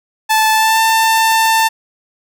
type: tone with pitch glide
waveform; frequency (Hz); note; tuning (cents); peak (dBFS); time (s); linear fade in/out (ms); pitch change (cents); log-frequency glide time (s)
sawtooth; 874 to 892.9; A5 to A5; -12 to +25; -6; 0.29-1.69; 20; +37; 0.53-0.81
effects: none